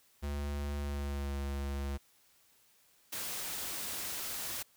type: tone with pitch glide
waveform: square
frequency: 71.9 to 69.77 Hz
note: D2 to C#2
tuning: -36 to +12 cents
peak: -35 dBFS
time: 0.22-1.98 s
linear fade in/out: 20 ms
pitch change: -52 cents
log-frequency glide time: 0.8-1.34 s
type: noise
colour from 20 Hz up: white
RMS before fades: -39 dBFS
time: 3.12-4.63 s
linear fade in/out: 10 ms
effects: white hiss -67 dBFS RMS until 4.76 s